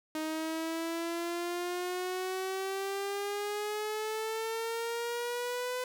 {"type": "exponential sweep", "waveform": "sawtooth", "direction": "up", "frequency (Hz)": [311.1, 504], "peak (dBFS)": -29, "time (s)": [0.15, 5.84], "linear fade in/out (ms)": 2, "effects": []}